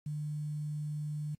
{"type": "tone with quantisation", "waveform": "sine", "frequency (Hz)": 150, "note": "D3", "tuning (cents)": 37, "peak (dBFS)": -34, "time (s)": [0.06, 1.35], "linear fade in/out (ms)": 5, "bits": 10, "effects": ["AAC 48 kbps"]}